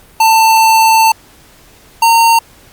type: tone pair in turn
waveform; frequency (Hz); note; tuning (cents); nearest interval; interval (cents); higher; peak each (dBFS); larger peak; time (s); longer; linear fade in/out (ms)
square; 892 / 917.1; A5 / A#5; +23 / -29; unison; 48; second; -6; neither; 0.2-1.12 / 2.02-2.39; first; 5
effects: pink hiss -43 dBFS RMS until 2.72 s + Opus 48 kbps